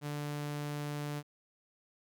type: tone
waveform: sawtooth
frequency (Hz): 146.83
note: D3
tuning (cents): 0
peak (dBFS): -32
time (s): 0.01-1.23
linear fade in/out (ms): 50
effects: none